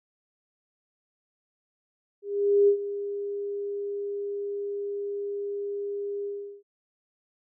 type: tone with ADSR envelope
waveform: sine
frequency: 404.6 Hz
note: G#4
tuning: 45 cents flat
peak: -15 dBFS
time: 2.22-6.63 s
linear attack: 460 ms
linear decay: 88 ms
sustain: -14 dB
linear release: 380 ms
effects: none